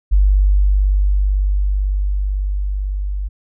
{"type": "tone with level ramp", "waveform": "sine", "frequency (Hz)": 49, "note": "G1", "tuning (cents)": 0, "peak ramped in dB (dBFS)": [-8, -19], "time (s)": [0.11, 3.29], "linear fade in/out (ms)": 20, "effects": []}